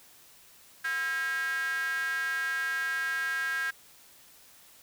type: tone with high-pass filter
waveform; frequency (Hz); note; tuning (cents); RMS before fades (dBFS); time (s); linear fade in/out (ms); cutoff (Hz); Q
square; 146.83; D3; 0; -31; 0.84-3.71; 10; 1600; 9.7
effects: white hiss -56 dBFS RMS until 4.82 s